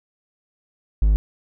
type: tone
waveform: triangle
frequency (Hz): 51.91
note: G#1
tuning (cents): 0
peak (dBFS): -11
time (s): 1.02-1.16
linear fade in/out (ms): 0
effects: none